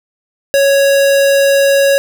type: tone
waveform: square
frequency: 554.4 Hz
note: C#5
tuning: in tune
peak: -8 dBFS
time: 0.54-1.98 s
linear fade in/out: 0 ms
effects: 7-bit